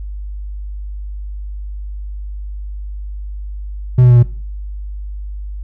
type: tone with pitch steps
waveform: triangle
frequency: 125.7 / 123.68 / 121.7 / 119.75 Hz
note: B2 / B2 / B2 / A#2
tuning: +31 / +3 / -25 / +47 cents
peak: -3 dBFS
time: 3.98-4.228 s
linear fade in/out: 5 ms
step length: 62 ms
effects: noise-tail reverb RT60 0.4 s tail -18 dB re dry + added 50 Hz sine -23 dBFS peak until 5.63 s